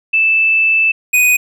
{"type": "tone pair in turn", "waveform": ["sine", "square"], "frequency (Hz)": [2637, 2489], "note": ["E7", "D#7"], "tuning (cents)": [0, 0], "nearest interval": "minor second", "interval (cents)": 100, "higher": "first", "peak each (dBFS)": -9, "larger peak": "neither", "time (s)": [[0.13, 0.92], [1.13, 1.37]], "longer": "first", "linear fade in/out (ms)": 10, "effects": []}